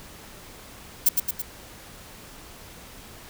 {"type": "noise with echo", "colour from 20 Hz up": "violet", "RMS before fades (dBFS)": -17, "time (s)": [1.06, 1.09], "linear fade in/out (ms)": 5, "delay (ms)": 110, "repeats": 3, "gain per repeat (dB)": -4, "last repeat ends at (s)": 1.42, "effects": ["pink hiss -45 dBFS RMS until 3.29 s"]}